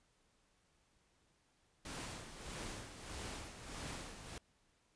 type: noise with tremolo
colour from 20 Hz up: pink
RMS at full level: -45 dBFS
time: 1.85-4.38 s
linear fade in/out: 2 ms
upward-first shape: sine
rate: 1.6 Hz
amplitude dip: 60%
effects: pink hiss -75 dBFS RMS until 4.95 s + resampled to 22050 Hz